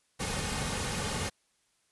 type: noise with comb filter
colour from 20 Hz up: pink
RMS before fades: -33 dBFS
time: 0.19-1.3 s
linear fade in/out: 20 ms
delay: 3 ms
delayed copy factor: -0.55
effects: white hiss -72 dBFS RMS until 1.91 s + resampled to 24000 Hz